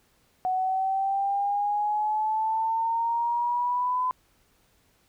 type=exponential sweep; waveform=sine; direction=up; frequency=740 to 1014 Hz; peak=-23 dBFS; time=0.45-4.11 s; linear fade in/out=0 ms; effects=pink hiss -65 dBFS RMS until 5.08 s